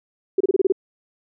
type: tone bursts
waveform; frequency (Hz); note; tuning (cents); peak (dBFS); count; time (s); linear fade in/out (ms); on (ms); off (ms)
sine; 384.1; G4; -35; -13; 7; 0.38-0.723; 5; 25; 28
effects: none